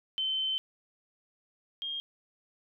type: tone pair in turn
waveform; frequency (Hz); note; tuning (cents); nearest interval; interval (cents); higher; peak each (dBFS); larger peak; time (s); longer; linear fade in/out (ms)
sine; 3078 / 3224; G7 / G7; -32 / +48; minor second; 80; second; -28 / -33; first; 0.18-0.58 / 1.82-2; first; 0
effects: none